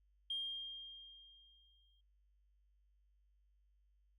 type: tone with exponential decay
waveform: sine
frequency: 3211 Hz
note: G7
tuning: 41 cents sharp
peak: -36 dBFS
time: 0.3-2.01 s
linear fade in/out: 5 ms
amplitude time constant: 370 ms
effects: tanh soft clip ceiling -32 dBFS + added 50 Hz sine -70 dBFS peak until 4.18 s